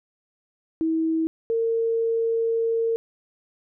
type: tone pair in turn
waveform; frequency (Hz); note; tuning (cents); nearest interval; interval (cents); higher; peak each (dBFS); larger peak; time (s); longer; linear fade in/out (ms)
sine; 322.7 / 456.4; E4 / A#4; -37 / -37; tritone; 600; second; -20; neither; 0.81-1.27 / 1.5-2.96; second; 0
effects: none